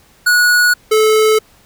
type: tone pair in turn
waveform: square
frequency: 1460 / 434.1 Hz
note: F#6 / A4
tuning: -24 / -23 cents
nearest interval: octave + major sixth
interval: 2099 cents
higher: first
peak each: -9 dBFS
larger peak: neither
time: 0.26-0.74 / 0.91-1.39 s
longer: neither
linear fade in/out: 10 ms
effects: pink hiss -49 dBFS RMS until 1.65 s